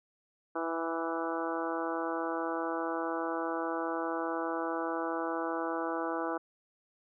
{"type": "harmonic tone with a mistuned harmonic", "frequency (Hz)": 164.81, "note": "E3", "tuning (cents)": 0, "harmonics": [2, 3, 4, 5, 6, 7, 8, 9], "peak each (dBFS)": [-36, -38, -39, -40, -41, -41, -42, -43], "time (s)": [0.55, 6.38], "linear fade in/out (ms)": 10, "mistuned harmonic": 7, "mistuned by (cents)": 18, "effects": []}